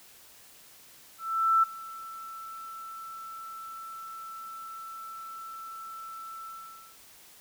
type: tone with ADSR envelope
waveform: sine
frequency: 1330 Hz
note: E6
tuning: 15 cents sharp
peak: -18 dBFS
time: 1.18-6.98 s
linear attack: 450 ms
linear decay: 12 ms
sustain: -21 dB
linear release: 510 ms
effects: white hiss -54 dBFS RMS until 7.4 s